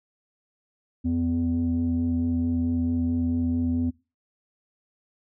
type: tone pair together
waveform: sine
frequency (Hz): 85.28 / 251.3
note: F2 / B3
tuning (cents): -41 / +30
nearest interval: octave + perfect fifth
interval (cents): 1871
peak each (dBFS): -26 / -22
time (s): 1.04-3.91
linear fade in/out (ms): 20
effects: noise-tail reverb RT60 0.3 s tail -22 dB re dry + tanh soft clip ceiling -17 dBFS